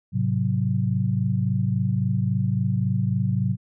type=chord; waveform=sine; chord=F# diminished; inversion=first; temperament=equal with one note detuned; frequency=107.18 / 130.81 / 185 Hz; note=A2 / C3 / F#3; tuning=-45 / 0 / 0 cents; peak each=-24 / -24 / -25 dBFS; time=0.12-3.57 s; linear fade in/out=50 ms; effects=none